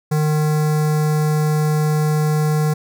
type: tone with notch filter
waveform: square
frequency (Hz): 152.7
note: D#3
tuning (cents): -32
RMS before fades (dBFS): -17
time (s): 0.11-2.74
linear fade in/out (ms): 10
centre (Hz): 3000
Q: 0.8
effects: none